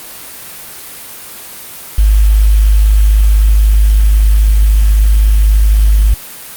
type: tone with quantisation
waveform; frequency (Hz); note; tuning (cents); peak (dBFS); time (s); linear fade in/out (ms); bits
sine; 51.91; G#1; 0; -4; 1.98-6.14; 5; 5
effects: white hiss -29 dBFS RMS until 6.56 s + Opus 32 kbps